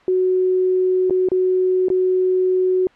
sine tone with dropouts, 370 Hz, F#4, in tune, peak -14 dBFS, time 0.08-2.87 s, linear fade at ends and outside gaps 1 ms, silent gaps 1.098-1.107 / 1.287-1.317 / 1.884-1.901 s, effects white hiss -50 dBFS RMS until 2.95 s + low-pass 2000 Hz 12 dB/octave

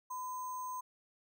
sine tone with sample-and-hold, 1009 Hz, B5, 37 cents sharp, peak -38 dBFS, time 0.1-0.81 s, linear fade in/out 10 ms, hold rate 7350 Hz, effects none

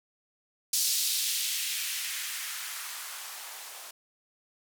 violet noise with band-pass filter sweep, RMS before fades -33 dBFS, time 0.73-3.91 s, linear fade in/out 5 ms, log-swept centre 4900 to 620 Hz, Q 1.4, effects none

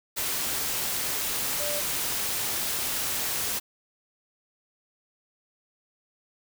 sine tone in noise, 587.3 Hz, D5, in tune, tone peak -32 dBFS, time 1.59-1.81 s, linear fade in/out 20 ms, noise white, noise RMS -29 dBFS, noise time 0.16-3.6 s, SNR -6 dB, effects none

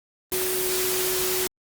sine tone in noise, 370 Hz, F#4, in tune, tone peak -27 dBFS, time 0.32-1.47 s, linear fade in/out 0 ms, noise white, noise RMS -26 dBFS, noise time 0.32-1.47 s, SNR -4 dB, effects Opus 24 kbps

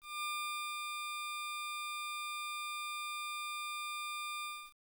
20% pulse tone with ADSR envelope, 1200 Hz, D6, 37 cents sharp, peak -31 dBFS, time 0.01-4.74 s, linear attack 220 ms, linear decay 520 ms, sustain -3 dB, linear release 300 ms, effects 10-bit

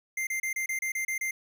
square tone bursts, 2093 Hz, C7, in tune, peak -29 dBFS, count 9, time 0.17-1.31 s, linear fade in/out 5 ms, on 100 ms, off 30 ms, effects none

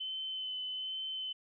sine tone with vibrato, 3048 Hz, G7, 49 cents flat, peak -36 dBFS, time 0-1.33 s, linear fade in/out 10 ms, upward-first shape sine, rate 1.2 Hz, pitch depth 14 cents each way, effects none

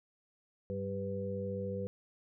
harmonic tone with a mistuned harmonic, 98.9 Hz, G2, 16 cents sharp, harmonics 1 / 2 / 4 / 5, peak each -41 / -40 / -44 / -38 dBFS, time 0.7-1.87 s, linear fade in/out 0 ms, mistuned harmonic 2, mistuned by -41 cents, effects none

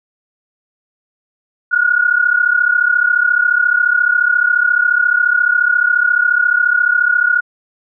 sine tone pair together, 1430.7 / 1465 Hz, F6 / F#6, +41 / -18 cents, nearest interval unison, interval 41 cents, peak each -13 dBFS, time 1.71-7.41 s, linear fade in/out 20 ms, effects none

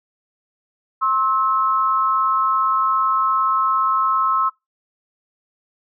sine tone pair together, 1063 / 1300.4 Hz, C6 / E6, +27 / -24 cents, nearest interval minor third, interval 349 cents, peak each -18 dBFS, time 1.01-4.5 s, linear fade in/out 20 ms, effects noise-tail reverb RT60 0.2 s tail -23 dB re dry

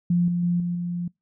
sine tone with level steps, 174.61 Hz, F3, in tune, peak -17 / -21 / -19 / -23 / -25 dBFS, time 0.1-1.08 s, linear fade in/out 5 ms, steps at 0.28 / 0.43 / 0.6 / 0.75 s, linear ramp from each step 2 ms, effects noise-tail reverb RT60 0.2 s tail -26 dB re dry

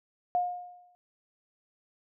sine tone with exponential decay, 714 Hz, F5, 38 cents sharp, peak -22 dBFS, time 0.35-0.95 s, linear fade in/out 0 ms, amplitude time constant 130 ms, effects none

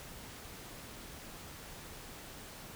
silence, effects pink hiss -49 dBFS RMS until 2.75 s

